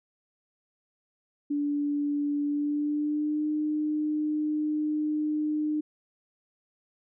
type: tone with pitch glide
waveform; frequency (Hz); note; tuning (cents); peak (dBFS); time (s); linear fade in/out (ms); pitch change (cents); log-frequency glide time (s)
sine; 290 to 303.4; D4 to D#4; -22 to -44; -25; 1.5-5.81; 10; +78; 2.45-3.48
effects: none